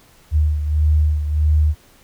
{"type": "beating tone pair", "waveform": "sine", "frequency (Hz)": [75.8, 77.4], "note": ["D#2", "D#2"], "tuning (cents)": [-45, -9], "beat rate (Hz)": 1.6, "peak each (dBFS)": [-14, -21], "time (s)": [0.31, 1.75], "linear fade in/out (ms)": 50, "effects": ["pink hiss -51 dBFS RMS until 2.03 s"]}